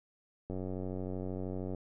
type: click train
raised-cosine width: 2 ms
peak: -26 dBFS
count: 117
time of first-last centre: 0.5-1.747 s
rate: 93 Hz
effects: none